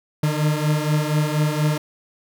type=beating tone pair; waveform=40% pulse; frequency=150 / 154.2 Hz; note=D3 / D#3; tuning=+37 / -15 cents; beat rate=4.2 Hz; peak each=-19 / -22 dBFS; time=0.23-1.78 s; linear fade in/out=5 ms; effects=none